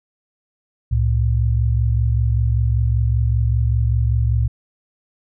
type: tone pair together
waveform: sine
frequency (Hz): 67.64 / 112.8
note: C#2 / A2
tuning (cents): -42 / +44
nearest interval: major sixth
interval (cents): 886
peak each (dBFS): -17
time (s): 0.91-4.48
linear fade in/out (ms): 10
effects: none